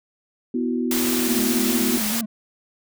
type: chord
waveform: sine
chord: B suspended fourth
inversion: none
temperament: just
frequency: 246.9 / 329.3 / 370.4 Hz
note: B3 / E4 / F#4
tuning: 0 / -2 / +2 cents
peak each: -22 / -28 / -28 dBFS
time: 0.54-1.98 s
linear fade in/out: 5 ms
type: noise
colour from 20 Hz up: white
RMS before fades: -25 dBFS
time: 0.91-2.21 s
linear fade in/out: 2 ms
type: tone with vibrato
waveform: triangle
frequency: 221.4 Hz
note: A3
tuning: 11 cents sharp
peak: -23 dBFS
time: 1.27-2.26 s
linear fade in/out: 10 ms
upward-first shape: square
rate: 4.7 Hz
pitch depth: 71 cents each way
effects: none